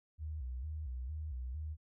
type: tone with vibrato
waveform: sine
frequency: 69.7 Hz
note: C#2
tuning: 10 cents sharp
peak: -38 dBFS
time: 0.18-1.77 s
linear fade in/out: 50 ms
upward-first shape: square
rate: 2.2 Hz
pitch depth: 180 cents each way
effects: none

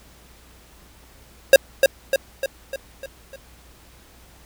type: tone with echo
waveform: square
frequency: 541 Hz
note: C#5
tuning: 42 cents flat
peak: -6 dBFS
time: 1.53-1.56 s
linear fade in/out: 2 ms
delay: 300 ms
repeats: 6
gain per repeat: -5 dB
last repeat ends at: 3.36 s
effects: added 60 Hz sine -51 dBFS peak until 4.45 s + pink hiss -51 dBFS RMS until 4.45 s

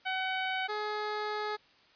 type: tone pair in turn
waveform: 15% pulse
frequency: 754 / 422.3 Hz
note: F#5 / G#4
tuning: +32 / +29 cents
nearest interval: minor seventh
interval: 1003 cents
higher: first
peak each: -24 / -26 dBFS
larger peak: first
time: 0.05-0.68 / 0.68-1.57 s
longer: second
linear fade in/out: 20 ms
effects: white hiss -62 dBFS RMS until 1.95 s + resampled to 11025 Hz

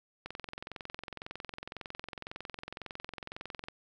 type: click train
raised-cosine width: 0.3 ms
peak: -24 dBFS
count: 76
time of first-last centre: 0.26-3.685 s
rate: 21.9 Hz
effects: none

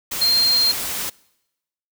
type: tone in noise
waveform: sine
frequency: 4193 Hz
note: C8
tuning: 3 cents sharp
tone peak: -14 dBFS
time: 0.21-0.72 s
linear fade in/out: 10 ms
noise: white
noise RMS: -26 dBFS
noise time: 0.11-1.1 s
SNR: +9 dB
effects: noise-tail reverb RT60 0.9 s tail -24 dB re dry

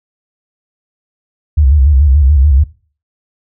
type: tone with vibrato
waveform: sine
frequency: 70.4 Hz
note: C#2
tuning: 27 cents sharp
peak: -5 dBFS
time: 1.57-2.64 s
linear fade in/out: 10 ms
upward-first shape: square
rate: 6.9 Hz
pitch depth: 120 cents each way
effects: noise-tail reverb RT60 0.4 s tail -18 dB re dry

